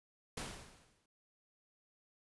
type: noise with exponential decay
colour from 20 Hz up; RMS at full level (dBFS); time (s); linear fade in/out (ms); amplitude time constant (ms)
pink; -40; 0.37-1.06; 5; 150
effects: resampled to 24000 Hz